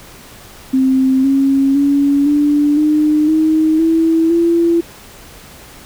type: tone with pitch steps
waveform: sine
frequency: 262.9 / 272.5 / 282.4 / 292.7 / 303.4 / 314.5 / 325.9 / 337.8 Hz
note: C4 / C#4 / C#4 / D4 / D#4 / D#4 / E4 / E4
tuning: +8 / -29 / +32 / -6 / -44 / +19 / -20 / +42 cents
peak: -9 dBFS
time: 0.73-4.81 s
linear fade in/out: 10 ms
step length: 510 ms
effects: pink hiss -38 dBFS RMS until 5.85 s